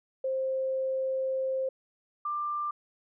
sine tone pair in turn, 527 / 1187.2 Hz, C5 / D6, +12 / +18 cents, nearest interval octave + major second, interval 1406 cents, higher second, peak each -27 / -29 dBFS, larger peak first, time 0.24-1.69 / 2.25-2.71 s, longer first, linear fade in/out 5 ms, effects none

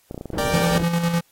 clicks, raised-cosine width 2 ms, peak -18 dBFS, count 12, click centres 0.111 / 0.145 / 0.178 / 0.211 / 0.257 / 0.303 / 0.333 / 0.374 / 0.409 / 0.441 / 0.478 / 0.511 s
white low-pass noise, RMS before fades -28 dBFS, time 0.33-0.84 s, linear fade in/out 5 ms, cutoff 330 Hz, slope 12 dB/octave
sawtooth chord, G minor, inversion first, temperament equal, 466.2 / 587.3 / 784 Hz, Bb4 / D5 / G5, 0 / 0 / 0 cents, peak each -23 / -20 / -23 dBFS, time 0.38-0.78 s, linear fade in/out 2 ms
square tone with tremolo, 170 Hz, F3, 46 cents flat, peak -18 dBFS, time 0.53-1.21 s, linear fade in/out 10 ms, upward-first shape square, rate 9.9 Hz, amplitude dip 45%
effects white hiss -60 dBFS RMS until 1.31 s + AAC 48 kbps

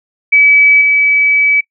sine tone with level steps, 2289 Hz, D7, 45 cents flat, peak -4 / -7 dBFS, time 0.32-1.61 s, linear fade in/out 10 ms, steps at 0.81 s, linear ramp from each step 5 ms, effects noise-tail reverb RT60 0.1 s tail -21 dB re dry

